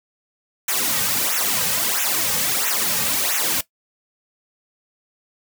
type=noise with flanger; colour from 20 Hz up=white; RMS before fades=-21 dBFS; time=0.68-3.61 s; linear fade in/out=5 ms; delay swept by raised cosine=0.21 to 3.01 ms; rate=1.5 Hz; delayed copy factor=-1; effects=noise-tail reverb RT60 0.1 s tail -17 dB re dry